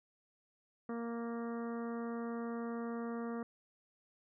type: harmonic tone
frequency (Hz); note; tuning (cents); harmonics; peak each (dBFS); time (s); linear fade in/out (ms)
233.1; A#3; 0; 1 / 2 / 3 / 4 / 5 / 6 / 7 / 8; -39 / -43 / -50 / -55 / -50 / -55 / -61 / -59; 0.89-3.43; 2
effects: none